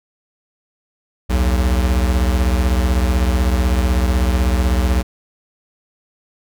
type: beating tone pair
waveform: square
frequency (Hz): 62.2 / 78.2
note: B1 / D#2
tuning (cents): +13 / +9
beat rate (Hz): 16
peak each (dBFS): -15 / -21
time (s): 1.29-5.03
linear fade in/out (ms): 20
effects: none